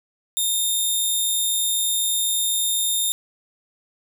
10% pulse tone, 3652 Hz, A#7, 36 cents flat, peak -12 dBFS, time 0.37-3.12 s, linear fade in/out 0 ms, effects none

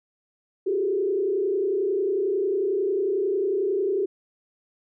sine tone with frequency modulation, 392 Hz, G4, in tune, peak -21 dBFS, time 0.66-4.06 s, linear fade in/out 10 ms, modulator 31.1 Hz, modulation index 1.1, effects none

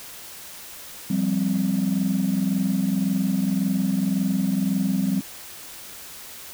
sine chord, F suspended second, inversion none, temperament just, 174.61 / 196.44 / 261.9 Hz, F3 / G3 / C4, 0 / +4 / +2 cents, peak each -25 / -21 / -25 dBFS, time 1.1-5.21 s, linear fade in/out 5 ms, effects tanh soft clip ceiling -14 dBFS + white hiss -40 dBFS RMS until 6.53 s

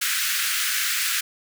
pink high-pass noise, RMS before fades -24 dBFS, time 0.01-1.21 s, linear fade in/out 10 ms, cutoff 1400 Hz, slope 48 dB/octave, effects none

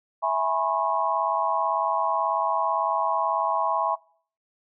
sine chord, C# minor seventh, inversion first, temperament equal with one note detuned, 659.3 / 830.6 / 987.8 / 1085.9 Hz, E5 / G#5 / B5 / C#6, 0 / 0 / 0 / -36 cents, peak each -27 dBFS, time 0.22-3.96 s, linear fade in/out 20 ms, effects noise-tail reverb RT60 0.5 s tail -22 dB re dry

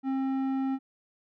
square tone with low-pass filter, 267.1 Hz, C4, 36 cents sharp, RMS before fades -29 dBFS, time 0.03-0.79 s, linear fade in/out 50 ms, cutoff 1100 Hz, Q 0.54, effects none

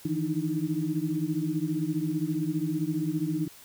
sine tone cluster, 154.3 / 166.2 / 303.1 / 318.2 Hz, D#3 / E3 / D#4 / D#4, -14 / +15 / -45 / +39 cents, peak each -34 / -32 / -30 / -32 dBFS, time 0.05-3.48 s, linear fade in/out 5 ms, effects white hiss -51 dBFS RMS until 3.64 s

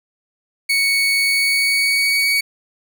30% pulse tone with pitch glide, 2224 to 2247 Hz, C#7 to C#7, +5 to +23 cents, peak -12 dBFS, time 0.69-2.41 s, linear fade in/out 10 ms, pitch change +18 cents, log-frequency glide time 1.17-2.21 s, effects none

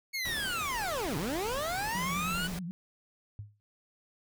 25% pulse linear two-way sweep, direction down then up, 2217 to 130.81 to 1503 Hz, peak -28 dBFS, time 0.13-2.48 s, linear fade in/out 20 ms, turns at 1.17 s
pink noise, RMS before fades -41 dBFS, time 0.25-2.59 s, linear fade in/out 2 ms
sine tone with vibrato, 176.9 Hz, F3, 23 cents sharp, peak -35 dBFS, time 1.95-2.71 s, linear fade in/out 0 ms, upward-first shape sine, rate 9.6 Hz, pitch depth 110 cents each way
sine tone with exponential decay, 103.83 Hz, G#2, in tune, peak -35 dBFS, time 3.39-3.6 s, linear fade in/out 0 ms, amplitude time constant 45 ms
effects none

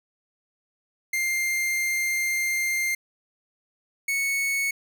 45% pulse tone pair in turn, 2105 / 2212 Hz, C7 / C#7, +10 / -4 cents, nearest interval minor second, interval 86 cents, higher second, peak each -23 dBFS, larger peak neither, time 1.13-2.95 / 4.08-4.71 s, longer first, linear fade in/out 5 ms, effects none

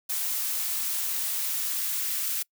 blue noise with high-pass filter sweep, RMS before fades -29 dBFS, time 0.09-2.43 s, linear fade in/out 10 ms, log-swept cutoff 610 to 1300 Hz, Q 1, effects noise-tail reverb RT60 0.1 s tail -25 dB re dry

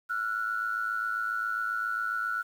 sine tone pair together, 1354.6 / 1462 Hz, E6 / F#6, +47 / -21 cents, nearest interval minor second, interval 132 cents, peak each -31 / -30 dBFS, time 0.09-2.43 s, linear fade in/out 20 ms, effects tanh soft clip ceiling -20 dBFS + 9-bit

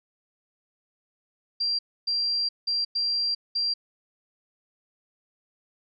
sine tone bursts at uneven times, 4738 Hz, D8, 14 cents sharp, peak -23 dBFS, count 5, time 1.6-1.79 / 2.07-2.49 / 2.67-2.85 / 2.95-3.35 / 3.55-3.74 s, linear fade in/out 10 ms, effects none

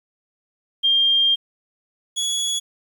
sine / 25% pulse tone pair in turn, 3200 / 3372 Hz, G7 / G#7, +35 / +26 cents, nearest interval minor second, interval 91 cents, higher second, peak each -14 / -17 dBFS, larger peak first, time 0.83-1.36 / 2.16-2.6 s, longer first, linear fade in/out 20 ms, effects 9-bit

